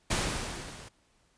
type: noise with level ramp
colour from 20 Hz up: pink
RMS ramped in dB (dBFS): -27 to -48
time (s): 0.1-0.89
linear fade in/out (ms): 10
effects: pink hiss -68 dBFS RMS until 1.37 s + resampled to 22050 Hz